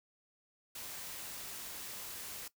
white noise, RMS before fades -45 dBFS, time 0.75-2.48 s, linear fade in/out 5 ms, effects noise-tail reverb RT60 0.1 s tail -17 dB re dry

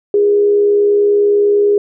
sine tone with frequency modulation, 410 Hz, G#4, 22 cents flat, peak -8 dBFS, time 0.14-1.78 s, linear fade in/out 2 ms, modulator 70.8 Hz, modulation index 0.26, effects none

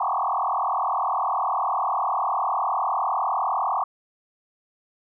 sine tone with frequency modulation, 950 Hz, A#5, 33 cents sharp, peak -21 dBFS, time 0-3.84 s, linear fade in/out 5 ms, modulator 39.9 Hz, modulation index 5.8, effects none

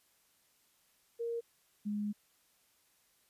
sine tone pair in turn, 466.3 / 207.7 Hz, A#4 / G#3, +1 / 0 cents, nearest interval octave + major second, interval 1401 cents, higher first, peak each -34 / -33 dBFS, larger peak second, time 1.19-1.41 / 1.85-2.13 s, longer second, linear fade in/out 20 ms, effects white hiss -71 dBFS RMS until 3.29 s + resampled to 32000 Hz

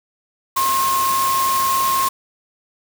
sine tone in noise, 1070 Hz, C6, 38 cents sharp, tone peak -16 dBFS, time 0.56-2.09 s, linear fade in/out 10 ms, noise white, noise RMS -24 dBFS, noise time 0.56-2.09 s, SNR +5 dB, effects none

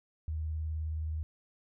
sine tone with vibrato, 78.4 Hz, D#2, 14 cents sharp, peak -32 dBFS, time 0.28-1.23 s, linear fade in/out 0 ms, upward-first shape sine, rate 19 Hz, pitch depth 30 cents each way, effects none

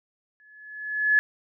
sine tone with exponential growth, 1708 Hz, G#6, 48 cents sharp, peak -14 dBFS, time 0.4-1.19 s, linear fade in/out 0 ms, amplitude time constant 170 ms, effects none

